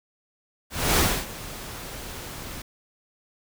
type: noise with ADSR envelope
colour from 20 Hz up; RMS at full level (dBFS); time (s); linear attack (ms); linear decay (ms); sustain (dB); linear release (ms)
pink; -19; 0.7-2.62; 270; 280; -18; 4
effects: none